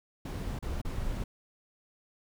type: noise with dropouts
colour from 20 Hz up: brown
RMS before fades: -34 dBFS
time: 0.25-1.24 s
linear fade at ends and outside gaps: 5 ms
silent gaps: 0.59-0.625 / 0.816-0.849 s
effects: none

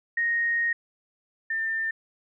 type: tone pair in turn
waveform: sine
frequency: 1864.7 / 1796.1 Hz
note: A#6 / A6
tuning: 0 / +35 cents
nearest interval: minor second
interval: 65 cents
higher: first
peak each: -22 / -25 dBFS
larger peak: first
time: 0.17-0.73 / 1.5-1.91 s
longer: first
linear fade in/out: 5 ms
effects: none

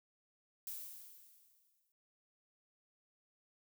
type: noise with exponential decay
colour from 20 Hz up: violet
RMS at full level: -43 dBFS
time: 0.67-1.92 s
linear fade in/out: 1 ms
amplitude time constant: 270 ms
effects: none

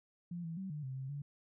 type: tone with pitch steps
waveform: sine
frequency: 173.5 / 164.3 / 191.1 / 149.8 / 131.5 / 133 / 143.1 Hz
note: F3 / E3 / G3 / D3 / C3 / C3 / D3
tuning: -11 / -5 / -44 / +35 / +9 / +29 / -45 cents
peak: -39 dBFS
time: 0.31-1.22 s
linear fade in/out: 5 ms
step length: 130 ms
effects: none

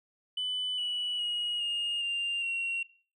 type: tone with pitch steps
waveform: sine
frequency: 3000 / 2947 / 2894 / 2843 / 2793 / 2743 Hz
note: F#7 / F#7 / F#7 / F7 / F7 / F7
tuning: +23 / -8 / -39 / +30 / -1 / -32 cents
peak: -28 dBFS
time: 0.37-2.83 s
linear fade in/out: 5 ms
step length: 410 ms
effects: noise-tail reverb RT60 0.4 s tail -18 dB re dry + tanh soft clip ceiling -27 dBFS

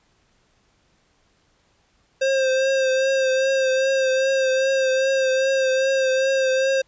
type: tone with vibrato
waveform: square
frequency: 530 Hz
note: C5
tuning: 22 cents sharp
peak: -18 dBFS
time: 2.21-6.82 s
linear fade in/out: 10 ms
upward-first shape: triangle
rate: 2.5 Hz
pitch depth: 34 cents each way
effects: pink hiss -63 dBFS RMS until 6.87 s + resampled to 16000 Hz

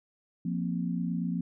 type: chord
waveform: sine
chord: F suspended fourth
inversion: none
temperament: equal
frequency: 174.61 / 233.1 / 261.6 Hz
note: F3 / Bb3 / C4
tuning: 0 / 0 / 0 cents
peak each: -30 / -34 / -36 dBFS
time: 0.45-1.41 s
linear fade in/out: 5 ms
effects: none

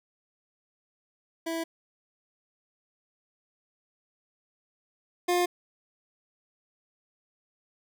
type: tone pair in turn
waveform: 25% pulse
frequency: 329.2 / 354.3 Hz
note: E4 / F4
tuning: -2 / +25 cents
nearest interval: minor second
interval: 127 cents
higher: second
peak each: -26 / -19 dBFS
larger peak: second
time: 1.46-1.64 / 5.28-5.46 s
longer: neither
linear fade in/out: 10 ms
effects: none

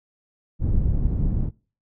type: low-pass noise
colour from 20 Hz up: pink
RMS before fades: -21 dBFS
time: 0.59-1.51 s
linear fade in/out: 50 ms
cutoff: 150 Hz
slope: 12 dB/octave
effects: noise-tail reverb RT60 0.4 s tail -25 dB re dry

